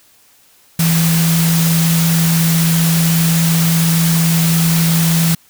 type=tone in noise; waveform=sine; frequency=165.2 Hz; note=E3; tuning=4 cents sharp; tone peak=-11 dBFS; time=0.79-5.35 s; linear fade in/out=5 ms; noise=white; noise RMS=-19 dBFS; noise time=0.79-5.35 s; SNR=+5 dB; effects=white hiss -50 dBFS RMS until 5.49 s